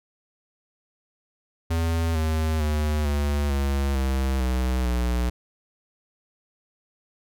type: tone with pitch steps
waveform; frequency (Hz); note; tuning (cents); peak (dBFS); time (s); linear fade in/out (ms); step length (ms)
square; 82.6 / 79.05 / 75.66 / 72.41 / 69.3 / 66.32 / 63.47 / 60.75; E2 / D#2 / D#2 / D2 / C#2 / C2 / B1 / B1; +4 / +28 / -48 / -24 / 0 / +24 / +48 / -28; -22; 1.7-5.3; 10; 450
effects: none